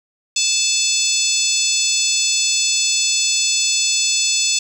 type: harmonic tone with a mistuned harmonic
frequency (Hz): 875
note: A5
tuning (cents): -10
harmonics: 3 / 4 / 5 / 6 / 7 / 8 / 9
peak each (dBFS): -23 / -23 / -23 / -23 / -23 / -23 / -23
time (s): 0.36-4.59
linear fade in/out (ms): 5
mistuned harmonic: 6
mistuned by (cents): -45
effects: 7-bit